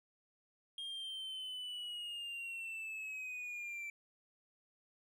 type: linear sweep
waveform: triangle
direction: down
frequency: 3234 to 2331 Hz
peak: -40 dBFS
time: 0.78-3.9 s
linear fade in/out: 2 ms
effects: none

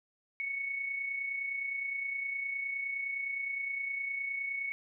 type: tone with amplitude modulation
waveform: sine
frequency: 2217 Hz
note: C#7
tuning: in tune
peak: -31 dBFS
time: 0.4-4.72 s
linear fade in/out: 0 ms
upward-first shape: sine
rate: 29.7 Hz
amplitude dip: 45%
effects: none

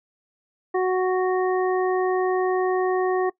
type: harmonic tone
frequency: 370 Hz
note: F#4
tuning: in tune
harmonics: 1 / 2 / 3 / 5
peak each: -20 / -26 / -30 / -34 dBFS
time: 0.74-3.3 s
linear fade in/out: 10 ms
effects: noise-tail reverb RT60 0.1 s tail -21 dB re dry

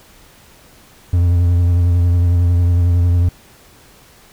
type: tone with vibrato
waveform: triangle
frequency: 87.31 Hz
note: F2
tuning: in tune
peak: -8 dBFS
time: 1.13-3.29 s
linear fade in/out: 5 ms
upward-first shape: triangle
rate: 11 Hz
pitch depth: 38 cents each way
effects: pink hiss -46 dBFS RMS until 4.32 s

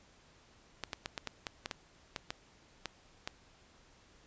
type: clicks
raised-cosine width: 0.2 ms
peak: -19 dBFS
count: 12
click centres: 0.837 / 0.932 / 1.059 / 1.178 / 1.273 / 1.468 / 1.659 / 1.712 / 2.162 / 2.305 / 2.857 / 3.275 s
effects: pink hiss -63 dBFS RMS until 4.26 s + resampled to 16000 Hz

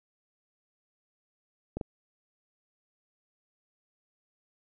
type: clicks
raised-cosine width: 2 ms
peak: -20 dBFS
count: 2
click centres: 1.77 / 1.812 s
effects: none

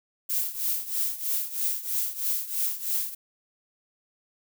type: noise with tremolo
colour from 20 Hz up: violet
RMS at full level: -25 dBFS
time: 0.29-3.15 s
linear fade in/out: 10 ms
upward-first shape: triangle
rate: 3.1 Hz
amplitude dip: 85%
effects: none

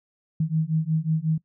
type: beating tone pair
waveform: sine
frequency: 156 / 161.5 Hz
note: D#3 / E3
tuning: +5 / -35 cents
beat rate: 5.5 Hz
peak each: -24 dBFS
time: 0.4-1.38 s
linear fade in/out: 5 ms
effects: noise-tail reverb RT60 0.1 s tail -21 dB re dry

